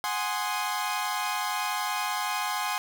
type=chord; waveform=sawtooth; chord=Ab dominant seventh; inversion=third; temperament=equal; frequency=740 / 830.6 / 1046.5 / 1244.5 Hz; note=Gb5 / Ab5 / C6 / Eb6; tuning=0 / 0 / 0 / 0 cents; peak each=-31 / -28 / -28 / -33 dBFS; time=0.04-2.78 s; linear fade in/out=0 ms; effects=none

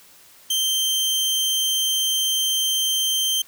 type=tone; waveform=sawtooth; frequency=3136 Hz; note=G7; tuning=in tune; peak=-16 dBFS; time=0.5-3.42 s; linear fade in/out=5 ms; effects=white hiss -50 dBFS RMS until 3.47 s

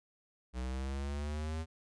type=exponential sweep; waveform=square; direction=up; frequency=61.74 to 81.3 Hz; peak=-36 dBFS; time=0.53-1.66 s; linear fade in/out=50 ms; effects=resampled to 22050 Hz

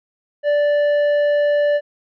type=tone with tanh clipping; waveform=sine; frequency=585 Hz; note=D5; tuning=7 cents flat; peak=-15 dBFS; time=0.43-1.81 s; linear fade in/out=50 ms; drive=8 dB; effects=none

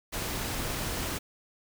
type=noise; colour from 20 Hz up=pink; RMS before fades=-33 dBFS; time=0.12-1.19 s; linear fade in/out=20 ms; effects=none

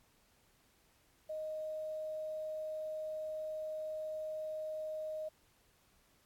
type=tone with quantisation; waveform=sine; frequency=622.3 Hz; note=D#5; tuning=in tune; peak=-38 dBFS; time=1.29-5.29 s; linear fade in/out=10 ms; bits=11; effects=pink hiss -70 dBFS RMS until 6.25 s + AAC 64 kbps

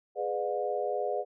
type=chord; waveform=sine; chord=G# diminished seventh; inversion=none; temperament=just; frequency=415.3 / 498.4 / 598 / 717.6 Hz; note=G#4 / B4 / D5 / F5; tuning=0 / +16 / +31 / +47 cents; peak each=-34 dBFS; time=0.15-1.25 s; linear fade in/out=50 ms; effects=none

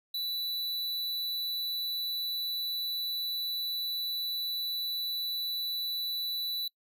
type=tone; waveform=square; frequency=3964 Hz; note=B7; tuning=6 cents sharp; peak=-32 dBFS; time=0.14-6.68 s; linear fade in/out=5 ms; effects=noise-tail reverb RT60 0.1 s tail -25 dB re dry

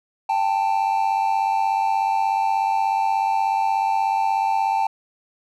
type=tone pair together; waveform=triangle; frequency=789 / 885.6 Hz; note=G5 / A5; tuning=+11 / +11 cents; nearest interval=major second; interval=200 cents; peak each=-19 dBFS; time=0.29-4.87 s; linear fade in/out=5 ms; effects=none

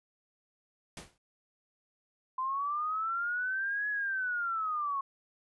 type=noise with exponential decay; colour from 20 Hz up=pink; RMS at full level=-40 dBFS; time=0.97-1.18 s; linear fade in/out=2 ms; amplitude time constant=45 ms
type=linear two-way sweep; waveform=sine; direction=up then down; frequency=1024 to 1695 to 1084 Hz; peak=-30 dBFS; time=2.38-5.01 s; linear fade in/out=5 ms; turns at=3.89 s
effects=resampled to 24000 Hz

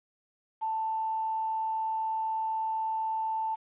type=tone with quantisation; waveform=sine; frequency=884 Hz; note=A5; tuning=8 cents sharp; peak=-28 dBFS; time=0.61-3.56 s; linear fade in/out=20 ms; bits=9; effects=resampled to 8000 Hz

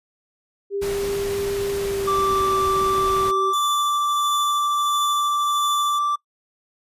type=tone with pitch glide; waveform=sine; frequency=399.3 to 384.6 Hz; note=G4 to G4; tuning=+32 to -33 cents; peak=-22 dBFS; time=0.7-3.54 s; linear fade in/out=50 ms; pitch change=-65 cents; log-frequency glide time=1.77-2.49 s
type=noise; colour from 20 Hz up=pink; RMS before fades=-32 dBFS; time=0.81-3.32 s; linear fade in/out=20 ms
type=tone; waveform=triangle; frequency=1171 Hz; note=D6; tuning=5 cents flat; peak=-17 dBFS; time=2.07-6.16 s; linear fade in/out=10 ms
type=tone with tremolo; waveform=sawtooth; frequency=3500 Hz; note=A7; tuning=10 cents flat; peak=-21 dBFS; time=3.53-5.99 s; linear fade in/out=5 ms; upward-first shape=triangle; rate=1.5 Hz; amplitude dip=60%
effects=noise-tail reverb RT60 0.1 s tail -22 dB re dry + resampled to 32000 Hz

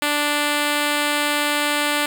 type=tone; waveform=5% pulse; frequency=293.7 Hz; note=D4; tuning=in tune; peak=-7 dBFS; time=0.02-2.06 s; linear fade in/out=2 ms; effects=none

